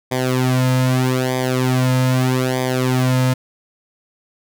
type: tone with flanger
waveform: sawtooth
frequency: 128.2 Hz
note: C3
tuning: 35 cents flat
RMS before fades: -17 dBFS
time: 0.11-3.34 s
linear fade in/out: 10 ms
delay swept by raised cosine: 0.72 to 2.72 ms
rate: 0.8 Hz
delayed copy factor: -0.85
effects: none